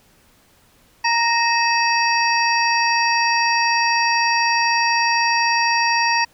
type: harmonic tone with a mistuned harmonic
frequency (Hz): 932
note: A#5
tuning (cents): -1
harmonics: 1 / 2 / 3 / 5 / 6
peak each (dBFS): -18 / -21 / -23 / -25 / -26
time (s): 1.04-6.25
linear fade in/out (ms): 10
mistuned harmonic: 3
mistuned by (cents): -130
effects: pink hiss -55 dBFS RMS until 6.33 s